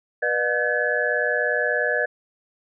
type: tone cluster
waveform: sine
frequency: 487.2 / 604 / 714 / 1532 / 1706 Hz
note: B4 / D5 / F5 / G6 / G#6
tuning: -24 / +48 / +38 / -40 / +46 cents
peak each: -26 / -26 / -32 / -28 / -23 dBFS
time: 0.22-2.06 s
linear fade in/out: 10 ms
effects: none